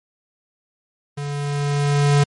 square tone with level ramp, 143.8 Hz, D3, 36 cents flat, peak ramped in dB -26 to -12 dBFS, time 1.17-2.24 s, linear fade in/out 10 ms, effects MP3 48 kbps

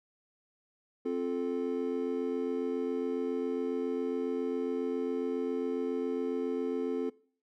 triangle chord, F major, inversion second, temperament just, 261.9 / 349.2 / 436.5 Hz, C4 / F4 / A4, +2 / 0 / -14 cents, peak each -32 / -35 / -31 dBFS, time 1.05-7.1 s, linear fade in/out 10 ms, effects noise-tail reverb RT60 0.5 s tail -22 dB re dry

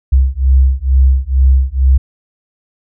sine beating tone pair, 64.9 / 67.1 Hz, C2 / C2, -13 / +44 cents, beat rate 2.2 Hz, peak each -10 dBFS, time 0.12-1.98 s, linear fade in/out 10 ms, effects none

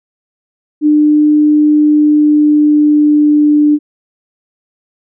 sine tone with pitch glide, 300.2 to 297.1 Hz, D4 to D4, +38 to +20 cents, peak -5 dBFS, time 0.81-3.79 s, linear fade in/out 50 ms, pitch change -18 cents, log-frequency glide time 1.7-3.67 s, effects none

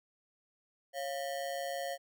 square ring-modulated tone, 624 Hz, D#5, 5 cents sharp, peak -33 dBFS, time 0.93-1.98 s, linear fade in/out 50 ms, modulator 73 Hz, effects none

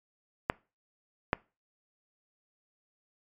clicks, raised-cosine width 0.5 ms, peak -9 dBFS, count 2, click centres 0.499 / 1.331 s, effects noise-tail reverb RT60 0.3 s tail -23 dB re dry + MP3 96 kbps

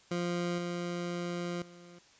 20% pulse tone with level steps, 174.61 Hz, F3, in tune, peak -26 / -29 / -46 dBFS, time 0.11-1.99 s, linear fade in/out 5 ms, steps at 0.58 / 1.62 s, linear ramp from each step 2 ms, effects white hiss -61 dBFS RMS until 2.19 s + resampled to 16000 Hz

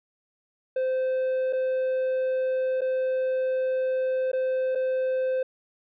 triangle tone with dropouts, 518 Hz, C5, 17 cents flat, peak -21 dBFS, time 0.76-5.43 s, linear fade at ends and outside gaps 5 ms, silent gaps 1.527-1.531 / 2.809-2.816 / 4.317-4.331 / 4.751-4.755 s, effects resampled to 8000 Hz

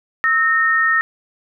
sine tone pair together, 1300.4 / 1839 Hz, E6 / A#6, -24 / -24 cents, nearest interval tritone, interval 600 cents, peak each -18 / -14 dBFS, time 0.24-1.01 s, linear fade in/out 0 ms, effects none

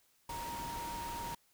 sine tone in noise, 937 Hz, A#5, 9 cents sharp, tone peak -40 dBFS, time 0.29-1.35 s, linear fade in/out 5 ms, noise pink, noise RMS -45 dBFS, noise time 0.29-1.35 s, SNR +2 dB, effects white hiss -71 dBFS RMS until 1.53 s

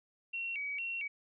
sine tone with vibrato, 2489 Hz, D#7, in tune, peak -35 dBFS, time 0.33-1.08 s, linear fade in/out 10 ms, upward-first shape square, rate 2.2 Hz, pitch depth 160 cents each way, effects none

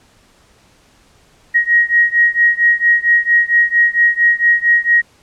sine beating tone pair, 1886 / 1890.4 Hz, A#6 / A#6, +20 / +24 cents, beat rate 4.4 Hz, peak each -12 / -13 dBFS, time 1.54-5.02 s, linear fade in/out 20 ms, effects pink hiss -51 dBFS RMS until 5.22 s + low-pass 9000 Hz 12 dB/octave

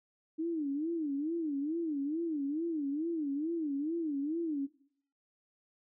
sine tone with vibrato, 306.3 Hz, D#4, 27 cents flat, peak -31 dBFS, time 0.38-4.67 s, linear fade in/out 20 ms, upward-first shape sine, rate 2.3 Hz, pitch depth 180 cents each way, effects noise-tail reverb RT60 0.6 s tail -19 dB re dry

